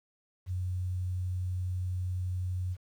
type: tone with quantisation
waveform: sine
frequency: 91.2 Hz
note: F#2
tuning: 24 cents flat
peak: -30 dBFS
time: 0.46-2.77 s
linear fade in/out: 50 ms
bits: 10
effects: none